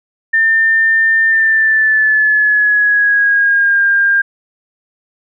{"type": "tone with pitch glide", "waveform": "sine", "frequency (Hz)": [1800, 1603.6], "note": ["A6", "G6"], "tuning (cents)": [39, 39], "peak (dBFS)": -8, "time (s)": [0.33, 4.22], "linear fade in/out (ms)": 10, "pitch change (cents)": -200, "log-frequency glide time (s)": [1.27, 3.83], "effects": []}